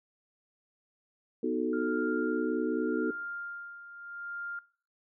sine chord, B dominant seventh, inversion none, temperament equal, 246.9 / 311.1 / 370 / 440 Hz, B3 / D#4 / F#4 / A4, 0 / 0 / 0 / 0 cents, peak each -33 dBFS, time 1.43-3.11 s, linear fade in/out 5 ms
sine tone with tremolo, 1400 Hz, F6, 4 cents sharp, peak -36 dBFS, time 1.73-4.59 s, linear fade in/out 2 ms, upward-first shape sine, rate 0.82 Hz, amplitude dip 70%
effects noise-tail reverb RT60 0.5 s tail -20 dB re dry

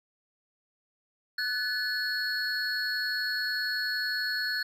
triangle tone cluster, 1495 / 1726 / 4333 Hz, F#6 / A6 / C#8, +17 / -34 / -40 cents, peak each -31 / -31 / -31 dBFS, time 1.38-4.63 s, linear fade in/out 5 ms, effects none

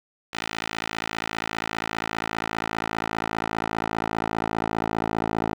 10% pulse tone with band-pass filter sweep, 55 Hz, A1, in tune, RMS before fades -29 dBFS, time 0.33-5.54 s, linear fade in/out 5 ms, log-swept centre 2700 to 670 Hz, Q 0.83, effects none

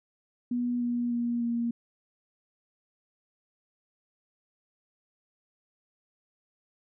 sine tone with pitch steps, 243.4 / 240.6 / 237.8 / 235.1 Hz, B3 / B3 / A#3 / A#3, -25 / -45 / +35 / +15 cents, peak -26 dBFS, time 0.51-1.71 s, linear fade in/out 5 ms, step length 300 ms, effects none

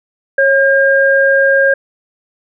sine tone pair together, 548 / 1610.2 Hz, C#5 / G6, -20 / +46 cents, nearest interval octave + perfect fifth, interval 1866 cents, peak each -10 dBFS, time 0.38-1.74 s, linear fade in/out 5 ms, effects none

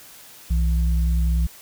sine tone pair together, 62 / 165.52 Hz, B1 / E3, +7 / +7 cents, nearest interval octave + perfect fourth, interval 1700 cents, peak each -17 / -27 dBFS, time 0.5-1.47 s, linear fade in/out 10 ms, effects white hiss -45 dBFS RMS until 1.61 s

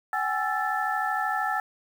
sine tone cluster, 758 / 831 / 1330 / 1753 Hz, F#5 / G#5 / E6 / A6, +42 / +1 / +15 / -7 cents, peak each -30 dBFS, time 0.13-1.6 s, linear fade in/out 2 ms, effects 8-bit

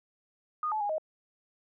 sine tone with pitch steps, 1230 / 863 / 821 / 626 Hz, D#6 / A5 / G#5 / D#5, -20 / -34 / -20 / +10 cents, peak -28 dBFS, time 0.63-0.982 s, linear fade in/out 2 ms, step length 88 ms, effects none

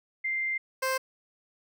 sine / 15% pulse tone pair in turn, 2093 / 524.2 Hz, C7 / C5, 0 / +3 cents, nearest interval 2 octaves, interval 2397 cents, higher first, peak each -27 / -20 dBFS, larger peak second, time 0.24-0.58 / 0.82-0.98 s, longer first, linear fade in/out 10 ms, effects none

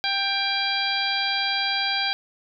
harmonic tone with a mistuned harmonic, 790 Hz, G5, 13 cents sharp, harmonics 1 / 2 / 3 / 4 / 5 / 6, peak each -29 / -29 / -29 / -29 / -29 / -29 dBFS, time 0.04-2.13 s, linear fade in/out 0 ms, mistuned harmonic 4, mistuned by +49 cents, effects none

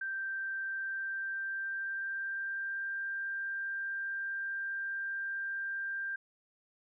sine tone with pitch glide, 1568 to 1586.2 Hz, G6 to G6, 0 to +20 cents, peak -34 dBFS, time 0.01-6.16 s, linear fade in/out 5 ms, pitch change +20 cents, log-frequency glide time 0.65-2.94 s, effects none

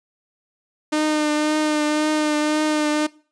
sawtooth tone with vibrato, 303.8 Hz, D#4, 41 cents flat, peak -14 dBFS, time 0.92-3.07 s, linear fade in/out 10 ms, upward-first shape triangle, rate 1.9 Hz, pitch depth 24 cents each way, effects noise-tail reverb RT60 0.4 s tail -21 dB re dry + resampled to 22050 Hz

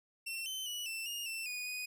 sawtooth tone with pitch steps, 2705 / 3070 / 2941 / 2674 / 2841 / 2678 / 2468 / 2484 Hz, E7 / G7 / F#7 / E7 / F7 / E7 / D#7 / D#7, +44 / -37 / -11 / +24 / +29 / +27 / -15 / -3 cents, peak -35 dBFS, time 0.26-1.86 s, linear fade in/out 10 ms, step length 200 ms, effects none

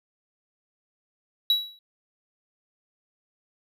triangle tone with exponential decay, 3900 Hz, B7, 23 cents flat, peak -14 dBFS, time 1.5-1.79 s, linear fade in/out 2 ms, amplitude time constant 63 ms, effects none

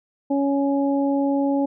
harmonic tone, 278.8 Hz, C#4, 10 cents sharp, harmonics 1 / 2 / 3, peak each -19 / -25 / -29 dBFS, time 0.3-1.66 s, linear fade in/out 10 ms, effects none

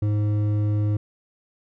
sine tone with hard clipping, 104.7 Hz, G#2, 15 cents sharp, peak -21 dBFS, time 0.02-0.97 s, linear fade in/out 5 ms, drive 8 dB, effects none

